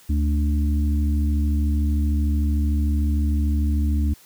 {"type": "harmonic tone", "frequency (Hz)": 73.42, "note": "D2", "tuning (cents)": 0, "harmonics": [1, 3, 4], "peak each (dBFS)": [-18, -28, -30], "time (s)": [0.09, 4.14], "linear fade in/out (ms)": 10, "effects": ["white hiss -51 dBFS RMS until 4.25 s"]}